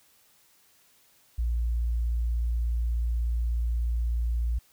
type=tone; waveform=sine; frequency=58.27 Hz; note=A#1; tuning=in tune; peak=-23 dBFS; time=1.38-4.59 s; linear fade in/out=10 ms; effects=tanh soft clip ceiling -20 dBFS + white hiss -62 dBFS RMS until 4.72 s